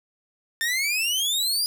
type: exponential sweep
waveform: sawtooth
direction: up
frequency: 1788 to 4957 Hz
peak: -19 dBFS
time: 0.61-1.66 s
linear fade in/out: 0 ms
effects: none